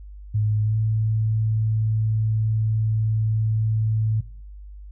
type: tone with pitch glide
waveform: sine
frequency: 106.5 to 109.56 Hz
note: G#2 to A2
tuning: +44 to -7 cents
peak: -18 dBFS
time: 0.34-4.21 s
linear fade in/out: 10 ms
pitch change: +49 cents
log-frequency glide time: 0.63-0.76 s
effects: noise-tail reverb RT60 0.6 s tail -22 dB re dry + added 50 Hz sine -37 dBFS peak until 4.91 s